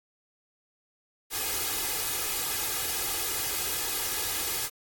white noise with comb filter, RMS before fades -30 dBFS, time 1.3-4.7 s, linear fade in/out 50 ms, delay 2.4 ms, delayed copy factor +0.7, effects AAC 64 kbps

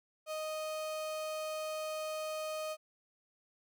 35% pulse tone, 622.3 Hz, D#5, in tune, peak -35 dBFS, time 0.26-2.77 s, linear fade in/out 50 ms, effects none

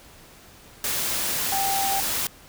sine tone in noise, 784 Hz, G5, in tune, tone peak -24 dBFS, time 1.52-2 s, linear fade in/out 2 ms, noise white, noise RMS -26 dBFS, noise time 0.84-2.27 s, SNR -1 dB, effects pink hiss -49 dBFS RMS until 2.48 s

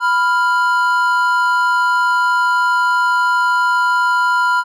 triangle tone pair together, 990.3 / 1396.9 Hz, B5 / F6, +4 / 0 cents, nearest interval tritone, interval 596 cents, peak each -13 dBFS, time 0-4.64 s, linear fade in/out 50 ms, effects none

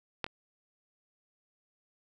clicks, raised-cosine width 0.3 ms, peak -15 / -27 dBFS, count 2, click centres 0.243 / 0.265 s, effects none

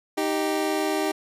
25% pulse tone pair together, 311.1 / 392 Hz, D#4 / G4, 0 / 0 cents, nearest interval major third, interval 400 cents, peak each -22 dBFS, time 0.17-1.12 s, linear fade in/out 10 ms, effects resampled to 32000 Hz

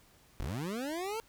25% pulse linear sweep, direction up, 36.71 to 461.3 Hz, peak -31 dBFS, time 0.4-1.2 s, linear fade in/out 0 ms, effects pink hiss -63 dBFS RMS until 1.28 s

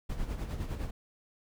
brown noise with tremolo, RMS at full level -33 dBFS, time 0.09-0.91 s, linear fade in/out 10 ms, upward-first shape sine, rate 9.8 Hz, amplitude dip 60%, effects none

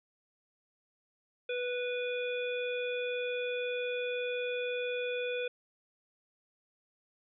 harmonic tone, 492.9 Hz, B4, 3 cents flat, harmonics 1 / 3 / 5 / 7, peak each -33 / -43 / -39 / -45 dBFS, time 1.49-5.48 s, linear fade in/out 5 ms, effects none

